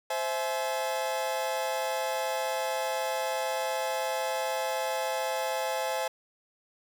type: chord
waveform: 40% pulse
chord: C augmented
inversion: none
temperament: equal with one note detuned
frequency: 523.3 / 659.3 / 851.5 Hz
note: C5 / E5 / G#5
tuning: 0 / 0 / +43 cents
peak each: -32 / -33 / -32 dBFS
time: 0.1-6.08 s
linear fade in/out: 5 ms
effects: none